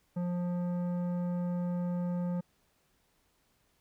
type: tone with tanh clipping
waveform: sine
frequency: 176.6 Hz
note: F3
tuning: 20 cents sharp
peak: -32 dBFS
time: 0.16-2.41 s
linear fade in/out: 10 ms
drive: 12 dB
effects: pink hiss -72 dBFS RMS until 3.8 s